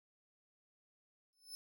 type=tone with exponential growth; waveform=sawtooth; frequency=5260 Hz; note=E8; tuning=5 cents flat; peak=-40 dBFS; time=1.33-1.55 s; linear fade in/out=0 ms; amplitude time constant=46 ms; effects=none